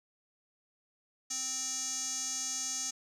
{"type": "tone with band-pass filter", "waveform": "square", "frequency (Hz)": 260.3, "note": "C4", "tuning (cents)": -9, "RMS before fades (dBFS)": -36, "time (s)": [1.3, 2.91], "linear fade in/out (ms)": 10, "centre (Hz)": 6400, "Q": 7.3, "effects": []}